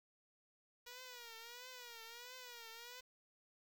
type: tone with vibrato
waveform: 5% pulse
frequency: 480 Hz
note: B4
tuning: 49 cents flat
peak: -40 dBFS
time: 0.86-3.01 s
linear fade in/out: 10 ms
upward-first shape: triangle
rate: 1.5 Hz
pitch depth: 120 cents each way
effects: 11-bit